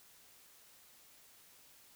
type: silence
effects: white hiss -62 dBFS RMS until 1.95 s